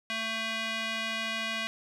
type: tone with band-pass filter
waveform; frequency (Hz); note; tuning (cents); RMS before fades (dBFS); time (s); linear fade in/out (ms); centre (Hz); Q
square; 223.3; A3; +26; -33; 0.1-1.67; 0; 2600; 1.7
effects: none